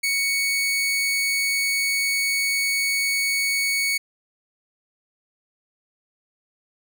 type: tone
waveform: sawtooth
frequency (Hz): 2226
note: C#7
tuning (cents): +7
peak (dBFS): -17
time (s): 0.03-3.98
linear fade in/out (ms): 10
effects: none